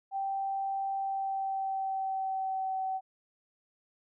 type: tone with pitch glide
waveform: sine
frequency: 781 to 761.4 Hz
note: G5 to F#5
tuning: -7 to +49 cents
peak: -30 dBFS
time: 0.11-3.01 s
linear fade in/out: 50 ms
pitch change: -44 cents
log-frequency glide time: 0.96-2.8 s
effects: none